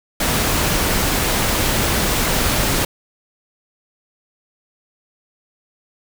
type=noise; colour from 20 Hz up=pink; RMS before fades=-18 dBFS; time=0.2-2.85 s; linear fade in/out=5 ms; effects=none